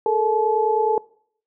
sine tone cluster, 427.1 / 456.6 / 862 Hz, G#4 / A#4 / A5, +48 / -36 / -36 cents, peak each -21 dBFS, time 0.06-0.98 s, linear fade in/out 2 ms, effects noise-tail reverb RT60 0.6 s tail -23 dB re dry

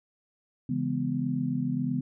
sine chord, C# minor seventh, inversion none, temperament just, 138.59 / 166.31 / 207.9 / 249.5 Hz, C#3 / E3 / G#3 / B3, 0 / +16 / +2 / +18 cents, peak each -32 / -33 / -35 / -29 dBFS, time 0.69-2.01 s, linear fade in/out 5 ms, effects none

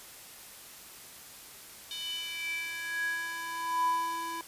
square tone with high-pass filter sweep, 332.6 Hz, E4, 16 cents sharp, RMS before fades -34 dBFS, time 1.91-4.41 s, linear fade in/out 0 ms, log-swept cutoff 3400 to 700 Hz, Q 7.8, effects white hiss -49 dBFS RMS until 4.47 s + resampled to 32000 Hz

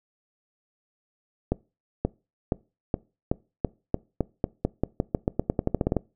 accelerating click train, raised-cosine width 2 ms, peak -9 dBFS, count 23, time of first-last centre 1.52-5.967 s, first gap 530 ms, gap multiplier 0.89, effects noise-tail reverb RT60 0.3 s tail -23 dB re dry

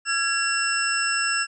sine tone cluster, 1360 / 1657 / 2747 / 5290 / 7980 Hz, F6 / G#6 / F7 / E8 / B8, -46 / -4 / -29 / +5 / +17 cents, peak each -28 / -26 / -27 / -28 / -29 dBFS, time 0.05-1.47 s, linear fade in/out 50 ms, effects none

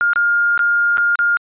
sine tone with dropouts, 1412 Hz, F6, 19 cents sharp, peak -12 dBFS, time 0.01-1.37 s, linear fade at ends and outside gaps 0 ms, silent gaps 0.133-0.159 / 0.577-0.592 / 0.972-0.981 / 1.155-1.19 s, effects resampled to 8000 Hz

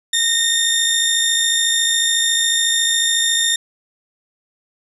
25% pulse tone pair together, 1844 / 3634 Hz, A#6 / A#7, -19 / -45 cents, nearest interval octave, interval 1174 cents, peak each -17 / -12 dBFS, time 0.13-3.56 s, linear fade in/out 5 ms, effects resampled to 32000 Hz + 8-bit

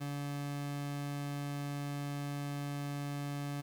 30% pulse tone, 143.2 Hz, D3, 43 cents flat, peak -34 dBFS, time 0-3.62 s, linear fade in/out 20 ms, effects 10-bit

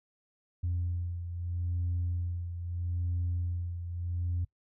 sine beating tone pair, 87.2 / 87.98 Hz, F2 / F2, -2 / +13 cents, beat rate 0.78 Hz, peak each -30 / -37 dBFS, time 0.63-4.45 s, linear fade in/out 10 ms, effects noise-tail reverb RT60 0.1 s tail -23 dB re dry + tanh soft clip ceiling -25 dBFS

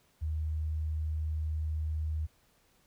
sine tone, 77.78 Hz, D#2, in tune, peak -30 dBFS, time 0.21-2.27 s, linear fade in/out 20 ms, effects pink hiss -68 dBFS RMS until 2.86 s

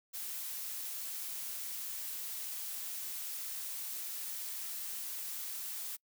blue noise, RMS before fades -41 dBFS, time 0.13-5.97 s, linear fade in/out 20 ms, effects noise-tail reverb RT60 0.1 s tail -26 dB re dry

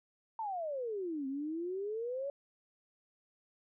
sine exponential two-way sweep, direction down then up, 919 to 263.1 to 572 Hz, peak -35 dBFS, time 0.39-2.3 s, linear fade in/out 2 ms, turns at 1.27 s, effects none

